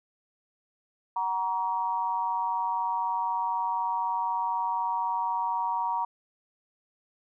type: tone with amplitude modulation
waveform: sine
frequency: 943 Hz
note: A#5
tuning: 20 cents sharp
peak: -22 dBFS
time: 1.16-6.05 s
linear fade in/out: 5 ms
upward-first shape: sine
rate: 196 Hz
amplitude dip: 80%
effects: none